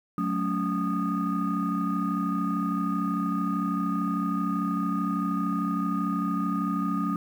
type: tone cluster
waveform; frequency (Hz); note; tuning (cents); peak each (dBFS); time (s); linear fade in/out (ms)
sine; 184.1 / 217.2 / 282.1 / 1233; F#3 / A3 / C#4 / D#6; -8 / -22 / +30 / -16; -28 / -30 / -29 / -30; 0.18-7.16; 2
effects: tanh soft clip ceiling -18 dBFS + 9-bit